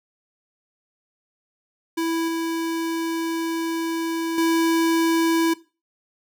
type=tone with level steps; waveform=square; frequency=329.6 Hz; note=E4; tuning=in tune; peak=-22 / -24 / -18 dBFS; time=1.97-5.54 s; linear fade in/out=10 ms; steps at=2.28 / 4.38 s; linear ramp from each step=2 ms; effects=noise-tail reverb RT60 0.3 s tail -18 dB re dry